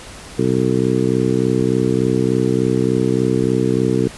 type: harmonic tone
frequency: 63.4 Hz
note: B1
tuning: 46 cents sharp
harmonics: 2 / 3 / 4 / 5 / 6 / 7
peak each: -21 / -21 / -21 / -21 / -21 / -21 dBFS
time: 0.38-4.08 s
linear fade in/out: 10 ms
effects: pink hiss -36 dBFS RMS until 4.17 s + resampled to 24000 Hz